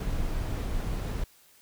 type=noise; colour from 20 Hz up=brown; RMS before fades=-30 dBFS; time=0-1.24 s; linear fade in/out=5 ms; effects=white hiss -59 dBFS RMS until 1.61 s